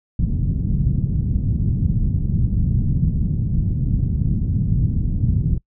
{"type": "low-pass noise", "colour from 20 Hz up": "white", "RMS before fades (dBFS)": -19, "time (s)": [0.19, 5.58], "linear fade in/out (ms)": 5, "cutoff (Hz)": 170, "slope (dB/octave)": 24, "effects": ["noise-tail reverb RT60 0.1 s tail -24 dB re dry"]}